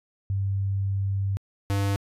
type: tone pair in turn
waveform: sine / square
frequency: 98 / 99.54 Hz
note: G2 / G2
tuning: 0 / +27 cents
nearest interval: unison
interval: 27 cents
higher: second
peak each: -23 dBFS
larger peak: neither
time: 0.3-1.37 / 1.7-1.96 s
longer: first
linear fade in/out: 0 ms
effects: resampled to 32000 Hz